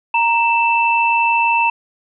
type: tone pair together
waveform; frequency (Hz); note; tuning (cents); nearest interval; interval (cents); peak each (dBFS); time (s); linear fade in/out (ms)
sine; 931.6 / 2654; A#5 / E7; -1 / +11; octave + tritone; 1812; -14 / -16; 0.14-1.7; 5
effects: none